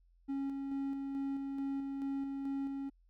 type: tone with tremolo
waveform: triangle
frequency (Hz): 274.7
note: C#4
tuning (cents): -16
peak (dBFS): -32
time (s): 0.28-2.9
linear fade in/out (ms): 20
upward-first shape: square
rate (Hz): 2.3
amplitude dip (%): 30
effects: added 43 Hz sine -64 dBFS peak until 3.09 s